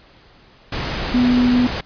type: tone in noise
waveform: sine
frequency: 246.9 Hz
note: B3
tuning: in tune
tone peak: -12 dBFS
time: 1.14-1.67 s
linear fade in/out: 5 ms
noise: pink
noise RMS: -24 dBFS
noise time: 0.72-1.81 s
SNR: +9 dB
effects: pink hiss -49 dBFS RMS until 1.85 s + resampled to 11025 Hz